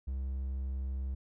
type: tone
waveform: triangle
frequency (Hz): 66.2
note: C2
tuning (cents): +21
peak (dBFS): -31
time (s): 0.07-1.15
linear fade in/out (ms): 10
effects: none